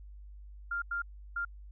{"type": "tone bursts at uneven times", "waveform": "sine", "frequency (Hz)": 1396.9, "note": "F6", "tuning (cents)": 0, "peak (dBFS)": -31, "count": 3, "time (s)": [[0.71, 0.82], [0.91, 1.02], [1.36, 1.45]], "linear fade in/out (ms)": 5, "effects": ["added 50 Hz sine -46 dBFS peak until 1.71 s"]}